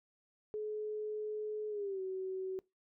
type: tone with pitch glide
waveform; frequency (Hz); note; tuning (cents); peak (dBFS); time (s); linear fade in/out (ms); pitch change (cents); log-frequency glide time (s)
sine; 426 to 377.3; G#4 to F#4; +44 to +34; -36; 0.54-2.59; 0; -210; 1.69-2.01
effects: noise-tail reverb RT60 0.2 s tail -22 dB re dry